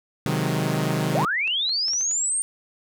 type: chord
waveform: sawtooth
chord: Ab dominant seventh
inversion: first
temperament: equal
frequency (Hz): 130.81 / 155.56 / 185 / 207.7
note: C3 / Eb3 / Gb3 / Ab3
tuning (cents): 0 / 0 / 0 / 0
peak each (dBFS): -23 / -21 / -25 / -27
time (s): 0.26-1.25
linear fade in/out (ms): 0
type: clicks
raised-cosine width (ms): 0.2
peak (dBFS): -23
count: 7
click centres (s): 1.127 / 1.476 / 1.693 / 1.882 / 1.934 / 2.01 / 2.113
type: linear sweep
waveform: sine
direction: up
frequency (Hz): 521 to 8860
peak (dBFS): -21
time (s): 1.15-2.42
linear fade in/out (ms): 0
effects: none